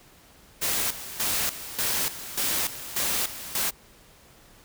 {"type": "noise with tremolo", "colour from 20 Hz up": "white", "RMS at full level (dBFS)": -26, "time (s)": [0.61, 3.71], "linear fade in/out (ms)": 20, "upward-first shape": "square", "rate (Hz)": 1.7, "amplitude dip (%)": 75, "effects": ["pink hiss -54 dBFS RMS until 4.64 s"]}